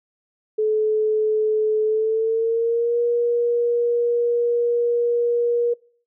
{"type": "tone with pitch glide", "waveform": "sine", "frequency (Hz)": [431.3, 475.8], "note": ["A4", "A#4"], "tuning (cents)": [-35, 35], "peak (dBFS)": -17, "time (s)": [0.58, 5.74], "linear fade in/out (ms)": 10, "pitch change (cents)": 170, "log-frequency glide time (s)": [1.84, 2.99], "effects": ["noise-tail reverb RT60 0.5 s tail -24 dB re dry"]}